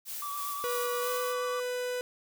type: noise with tremolo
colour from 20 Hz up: blue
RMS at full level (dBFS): -38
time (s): 0.05-1.35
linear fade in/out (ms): 50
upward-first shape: square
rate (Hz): 3.1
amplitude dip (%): 30
type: tone with vibrato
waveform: triangle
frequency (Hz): 1152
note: D6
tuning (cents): -34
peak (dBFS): -33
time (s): 0.22-1.6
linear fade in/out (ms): 2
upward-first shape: triangle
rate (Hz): 8.4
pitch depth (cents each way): 32
type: tone with pitch glide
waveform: 45% pulse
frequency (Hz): 488 to 496.8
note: B4 to B4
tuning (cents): -21 to +10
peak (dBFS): -31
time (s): 0.64-2.01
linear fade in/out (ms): 0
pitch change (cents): +31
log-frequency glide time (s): 1-1.1
effects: none